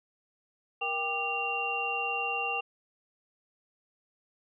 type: tone cluster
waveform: sine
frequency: 470.5 / 789 / 1190 / 2768 Hz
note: A#4 / G5 / D6 / F7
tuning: +16 / +11 / +22 / -16 cents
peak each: -39 / -34 / -38 / -31 dBFS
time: 0.81-2.61 s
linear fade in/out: 10 ms
effects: none